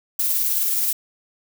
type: noise with tremolo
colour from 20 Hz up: violet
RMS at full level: -20 dBFS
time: 0.19-0.93 s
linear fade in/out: 5 ms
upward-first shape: sine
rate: 19 Hz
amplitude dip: 25%
effects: none